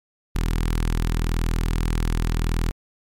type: tone with notch filter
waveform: sawtooth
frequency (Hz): 40.84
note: E1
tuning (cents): -15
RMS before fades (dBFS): -22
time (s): 0.35-2.71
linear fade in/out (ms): 0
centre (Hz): 600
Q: 1.2
effects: MP3 64 kbps